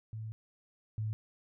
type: tone pair in turn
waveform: sine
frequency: 110 / 108.42 Hz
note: A2 / A2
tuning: 0 / -25 cents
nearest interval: unison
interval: 25 cents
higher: first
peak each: -38 / -32 dBFS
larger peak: second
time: 0.13-0.32 / 0.98-1.13 s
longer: first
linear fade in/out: 0 ms
effects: none